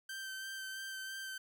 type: tone with vibrato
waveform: sawtooth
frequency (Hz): 1556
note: G6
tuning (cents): -13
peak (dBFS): -38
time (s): 0.09-1.38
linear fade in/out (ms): 5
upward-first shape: sine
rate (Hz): 3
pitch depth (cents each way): 16
effects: none